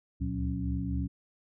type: tone cluster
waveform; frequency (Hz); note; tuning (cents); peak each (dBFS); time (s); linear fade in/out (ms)
sine; 70.5 / 74.4 / 118.1 / 181.3 / 275.5; C#2 / D2 / A#2 / F#3 / C#4; +30 / +23 / +23 / -35 / -11; -34 / -38 / -36 / -35 / -36; 0.2-1.08; 20
effects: none